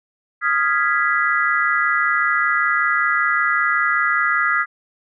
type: chord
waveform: sine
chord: F half-diminished seventh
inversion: third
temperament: equal with one note detuned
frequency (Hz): 1244.5 / 1389.7 / 1661.2 / 1975.5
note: Eb6 / F6 / Ab6 / Cb7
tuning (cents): 0 / -9 / 0 / 0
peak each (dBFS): -21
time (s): 0.41-4.66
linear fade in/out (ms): 50
effects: none